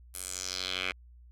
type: tone with band-pass filter sweep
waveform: 10% pulse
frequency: 92.5 Hz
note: F#2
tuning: in tune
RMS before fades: -36 dBFS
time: 0.14-0.92 s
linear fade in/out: 5 ms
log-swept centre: 11000 to 2300 Hz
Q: 2.8
effects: added 60 Hz sine -51 dBFS peak until 1.31 s